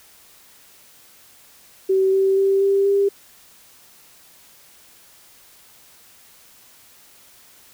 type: tone with pitch steps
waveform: sine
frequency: 382.3 / 386.3 / 390.3 / 394.4 / 398.5 Hz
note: G4 / G4 / G4 / G4 / G4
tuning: -43 / -25 / -8 / +11 / +28 cents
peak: -14 dBFS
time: 1.89-3.09 s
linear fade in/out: 10 ms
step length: 240 ms
effects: white hiss -50 dBFS RMS until 7.73 s